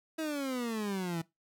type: exponential sweep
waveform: 30% pulse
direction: down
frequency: 324.1 to 161.8 Hz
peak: -30 dBFS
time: 0.18-1.22 s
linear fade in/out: 10 ms
effects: noise-tail reverb RT60 0.2 s tail -21 dB re dry